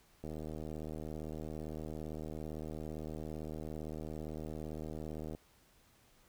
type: click train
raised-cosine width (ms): 2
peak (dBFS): -30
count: 398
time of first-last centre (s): 0.24-5.349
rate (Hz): 77.7
effects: pink hiss -67 dBFS RMS until 6.28 s